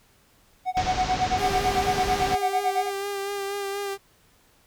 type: tone with tremolo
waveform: triangle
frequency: 741 Hz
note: F#5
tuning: 2 cents sharp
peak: -17 dBFS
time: 0.65-2.91 s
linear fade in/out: 50 ms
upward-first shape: sine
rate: 9 Hz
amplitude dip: 100%
type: low-pass noise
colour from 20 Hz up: pink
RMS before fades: -30 dBFS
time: 0.77-2.35 s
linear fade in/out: 0 ms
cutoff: 6500 Hz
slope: 48 dB/octave
type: tone with vibrato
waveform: sawtooth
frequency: 399.2 Hz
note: G4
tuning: 32 cents sharp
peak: -24 dBFS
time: 1.36-3.98 s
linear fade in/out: 50 ms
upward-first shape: sine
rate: 4.2 Hz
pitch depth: 26 cents each way
effects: pink hiss -60 dBFS RMS until 4.66 s